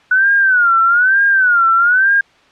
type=tone with vibrato; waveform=sine; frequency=1474 Hz; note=F#6; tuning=7 cents flat; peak=-8 dBFS; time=0.11-2.21 s; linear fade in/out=5 ms; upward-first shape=sine; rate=1.1 Hz; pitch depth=160 cents each way; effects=white hiss -49 dBFS RMS until 2.51 s + low-pass 3000 Hz 12 dB/octave